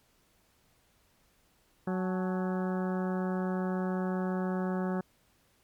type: harmonic tone with a mistuned harmonic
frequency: 185.5 Hz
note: F#3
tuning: 5 cents sharp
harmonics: 1 / 2 / 3 / 4 / 5 / 6 / 7 / 8 / 9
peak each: -30 / -36 / -40 / -42 / -44 / -46 / -47 / -48 / -49 dBFS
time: 1.87-5.01 s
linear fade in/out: 5 ms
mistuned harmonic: 5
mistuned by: -88 cents
effects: pink hiss -68 dBFS RMS until 5.63 s + MP3 96 kbps